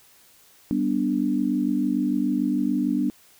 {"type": "chord", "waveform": "sine", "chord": "G major", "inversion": "none", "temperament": "equal", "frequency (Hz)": [196, 246.9, 293.7], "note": ["G3", "B3", "D4"], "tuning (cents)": [0, 0, 0], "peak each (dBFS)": [-27, -24, -24], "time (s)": [0.71, 3.1], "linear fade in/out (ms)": 0, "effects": ["white hiss -55 dBFS RMS until 3.39 s"]}